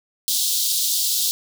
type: high-pass noise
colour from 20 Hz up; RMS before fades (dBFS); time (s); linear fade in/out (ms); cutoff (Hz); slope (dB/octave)
pink; -21; 0.28-1.31; 0; 3500; 48
effects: none